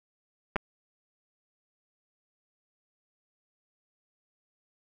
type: clicks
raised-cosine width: 0.5 ms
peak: -13 dBFS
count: 2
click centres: 0.559 / 0.564 s
effects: none